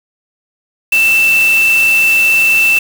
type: tone in noise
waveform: sine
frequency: 2662 Hz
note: E7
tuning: 16 cents sharp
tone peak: -7 dBFS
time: 0.92-2.79 s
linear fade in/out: 5 ms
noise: white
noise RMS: -22 dBFS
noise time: 0.92-2.79 s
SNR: +12 dB
effects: none